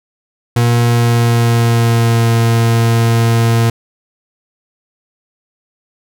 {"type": "tone with pitch glide", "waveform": "40% pulse", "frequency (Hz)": [118.8, 115.35], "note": ["A#2", "A#2"], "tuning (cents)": [33, -18], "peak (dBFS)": -8, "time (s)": [0.56, 3.7], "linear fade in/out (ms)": 5, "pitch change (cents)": -51, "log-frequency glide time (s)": [0.81, 2.31], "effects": []}